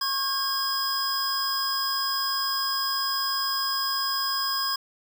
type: tone cluster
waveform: square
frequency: 1089 / 1610 / 5020 Hz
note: C#6 / G6 / D#8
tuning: -31 / +46 / +15 cents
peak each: -30 / -36 / -27 dBFS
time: 0.01-4.76 s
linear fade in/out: 5 ms
effects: none